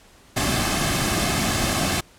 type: noise with comb filter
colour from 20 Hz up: pink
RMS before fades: -22 dBFS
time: 0.36-2.01 s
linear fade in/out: 10 ms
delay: 2.1 ms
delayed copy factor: -0.55
effects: pink hiss -52 dBFS RMS until 2.18 s + low-pass 11000 Hz 12 dB/octave